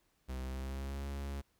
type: tone with pitch glide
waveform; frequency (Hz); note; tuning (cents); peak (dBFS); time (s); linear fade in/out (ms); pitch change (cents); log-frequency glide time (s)
45% pulse; 64.6 to 69.64; C2 to C#2; -21 to +9; -38; 0.28-1.42; 20; +130; 0.42-1.05
effects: pink hiss -75 dBFS RMS until 1.59 s

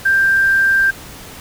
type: tone with quantisation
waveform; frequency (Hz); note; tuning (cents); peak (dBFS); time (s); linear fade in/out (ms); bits
sine; 1580; G6; +13; -10; 0.05-0.91; 10; 6
effects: pink hiss -35 dBFS RMS until 1.4 s

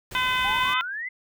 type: noise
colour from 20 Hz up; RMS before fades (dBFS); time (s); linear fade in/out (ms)
pink; -39; 0.11-0.74; 5
type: harmonic tone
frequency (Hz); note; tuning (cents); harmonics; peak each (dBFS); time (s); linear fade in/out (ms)
508; B4; +49; 2 / 3 / 4 / 5 / 6 / 7; -26 / -28 / -29 / -30 / -31 / -31; 0.15-0.81; 0
type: exponential sweep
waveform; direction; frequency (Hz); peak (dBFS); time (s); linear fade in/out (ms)
sine; up; 769 to 2093; -29; 0.44-1.09; 10
effects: none

